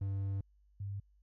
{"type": "tone pair in turn", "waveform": ["triangle", "sine"], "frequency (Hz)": [98, 99.6], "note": ["G2", "G2"], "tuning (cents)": [0, 28], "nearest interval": "unison", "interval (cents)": 28, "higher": "second", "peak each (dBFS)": [-31, -37], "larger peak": "first", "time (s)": [[0.01, 0.41], [0.8, 1]], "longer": "first", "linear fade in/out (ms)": 5, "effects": ["added 50 Hz sine -64 dBFS peak until 1.22 s"]}